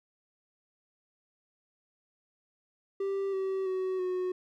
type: tone with pitch steps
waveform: triangle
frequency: 392 / 383.3 / 374.7 / 366.4 Hz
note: G4 / G4 / F#4 / F#4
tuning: 0 / -39 / +22 / -17 cents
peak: -27 dBFS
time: 3-4.32 s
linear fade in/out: 5 ms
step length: 330 ms
effects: none